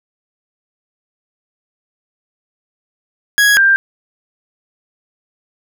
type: tone pair in turn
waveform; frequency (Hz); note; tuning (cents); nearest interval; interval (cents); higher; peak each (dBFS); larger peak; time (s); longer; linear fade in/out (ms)
40% pulse / sine; 1661.2 / 1585.5; G#6 / G6; 0 / +19; minor second; 81; first; -7; neither; 3.38-3.57 / 3.57-3.76; neither; 0
effects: none